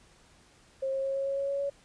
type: tone with pitch steps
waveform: sine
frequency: 535 / 538.7 / 542.5 / 546.2 / 550 / 553.9 / 557.7 / 561.6 Hz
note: C5 / C#5 / C#5 / C#5 / C#5 / C#5 / C#5 / C#5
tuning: +38 / -50 / -37 / -26 / -14 / -1 / +10 / +22 cents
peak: -28 dBFS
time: 0.82-1.7 s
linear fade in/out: 10 ms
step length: 110 ms
effects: pink hiss -60 dBFS RMS until 1.84 s + resampled to 22050 Hz